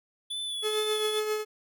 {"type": "tone with vibrato", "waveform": "square", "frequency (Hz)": 3454, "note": "A7", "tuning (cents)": -33, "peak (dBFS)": -32, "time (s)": [0.3, 1.2], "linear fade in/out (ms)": 10, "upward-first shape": "sine", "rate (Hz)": 2.3, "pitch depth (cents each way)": 32}
{"type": "tone with tremolo", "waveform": "45% pulse", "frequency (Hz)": 427.8, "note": "A4", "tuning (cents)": -49, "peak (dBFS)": -25, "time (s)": [0.62, 1.45], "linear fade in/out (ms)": 50, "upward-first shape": "triangle", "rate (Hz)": 7.5, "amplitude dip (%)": 50}
{"effects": []}